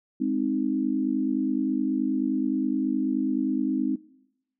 sine chord, Ab major, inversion none, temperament equal, 207.7 / 261.6 / 311.1 Hz, Ab3 / C4 / Eb4, 0 / 0 / 0 cents, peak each -30 / -25 / -28 dBFS, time 0.2-3.96 s, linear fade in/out 10 ms, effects noise-tail reverb RT60 0.9 s tail -22 dB re dry

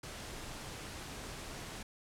pink noise, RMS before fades -45 dBFS, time 0.03-1.83 s, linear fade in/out 5 ms, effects low-pass 10000 Hz 12 dB/octave

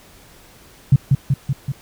sine tone with echo, 136.5 Hz, C#3, 26 cents flat, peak -6 dBFS, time 0.92-0.96 s, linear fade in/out 5 ms, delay 190 ms, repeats 4, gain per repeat -3 dB, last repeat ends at 1.72 s, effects pink hiss -47 dBFS RMS until 1.81 s

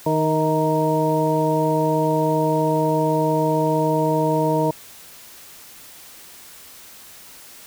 harmonic tone with a mistuned harmonic, 155.56 Hz, D#3, in tune, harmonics 1 / 2 / 3 / 4 / 6, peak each -23 / -23 / -23 / -23 / -23 dBFS, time 0.06-4.71 s, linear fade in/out 5 ms, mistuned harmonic 4, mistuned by +29 cents, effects white hiss -43 dBFS RMS until 7.66 s

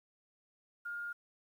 sine tone, 1416 Hz, F6, 23 cents sharp, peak -38 dBFS, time 0.85-1.13 s, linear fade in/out 10 ms, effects 11-bit

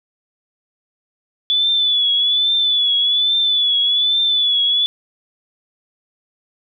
sine tone with vibrato, 3452 Hz, A7, 34 cents flat, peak -13 dBFS, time 1.5-4.86 s, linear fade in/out 0 ms, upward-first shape triangle, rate 1.2 Hz, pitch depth 68 cents each way, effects none

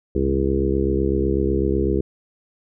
harmonic tone with a mistuned harmonic, 68 Hz, C#2, 33 cents flat, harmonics 1 / 2 / 3 / 4 / 5 / 6 / 7, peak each -23 / -29 / -26 / -29 / -23 / -23 / -29 dBFS, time 0.15-2.01 s, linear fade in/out 5 ms, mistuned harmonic 2, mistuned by -42 cents, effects none

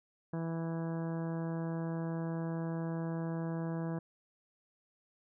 harmonic tone, 164.81 Hz, E3, in tune, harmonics 1 / 2 / 3 / 4 / 5 / 6 / 7 / 8 / 9 / 10, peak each -35 / -41 / -45 / -47 / -52 / -51 / -57 / -59 / -59 / -56 dBFS, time 0.33-3.99 s, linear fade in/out 5 ms, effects none

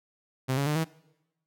sawtooth tone with pitch steps, 130.81 / 140.2 / 150.26 / 161.05 Hz, C3 / C#3 / D3 / E3, 0 / +20 / +40 / -40 cents, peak -21 dBFS, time 0.48-0.848 s, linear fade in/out 20 ms, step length 92 ms, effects noise-tail reverb RT60 0.9 s tail -22 dB re dry

